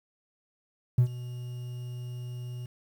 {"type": "tone with ADSR envelope", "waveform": "triangle", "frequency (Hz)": 123.47, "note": "B2", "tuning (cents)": 0, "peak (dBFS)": -12, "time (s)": [0.98, 2.66], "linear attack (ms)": 6, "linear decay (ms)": 86, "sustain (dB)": -21, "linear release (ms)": 4, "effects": ["tanh soft clip ceiling -14 dBFS", "9-bit"]}